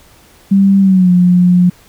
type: tone with pitch glide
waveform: sine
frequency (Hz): 196 to 178.7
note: G3 to F3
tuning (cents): 0 to +40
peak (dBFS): -5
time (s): 0.51-1.7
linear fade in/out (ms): 10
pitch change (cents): -160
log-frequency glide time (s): 0.8-1.11
effects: pink hiss -45 dBFS RMS until 1.88 s